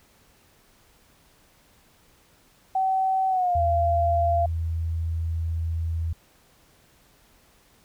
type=tone with pitch glide; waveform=sine; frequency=762 to 686.8 Hz; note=G5 to F5; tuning=-49 to -29 cents; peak=-20 dBFS; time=2.75-4.46 s; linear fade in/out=5 ms; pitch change=-180 cents; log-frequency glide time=3.29-3.61 s
type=tone; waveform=sine; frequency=82.2 Hz; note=E2; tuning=4 cents flat; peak=-24 dBFS; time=3.55-6.13 s; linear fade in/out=5 ms
effects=pink hiss -59 dBFS RMS until 7.84 s